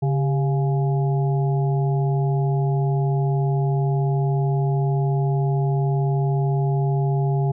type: harmonic tone with a mistuned harmonic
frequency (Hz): 139.5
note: C#3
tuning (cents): +11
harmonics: 1 / 3 / 5 / 6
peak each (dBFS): -18 / -28 / -32 / -34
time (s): 0.02-7.52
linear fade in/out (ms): 10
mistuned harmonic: 3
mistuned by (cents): -89
effects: none